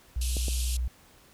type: tone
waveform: sine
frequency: 61.4 Hz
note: B1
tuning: 9 cents flat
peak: -26 dBFS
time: 0.16-0.88 s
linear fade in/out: 5 ms
type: band-pass noise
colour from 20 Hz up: white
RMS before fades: -37 dBFS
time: 0.21-0.77 s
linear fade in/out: 5 ms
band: 2500 to 12000 Hz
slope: 96 dB/octave
type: clicks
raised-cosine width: 2 ms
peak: -22 dBFS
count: 2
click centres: 0.368 / 0.483 s
effects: pink hiss -57 dBFS RMS until 1.33 s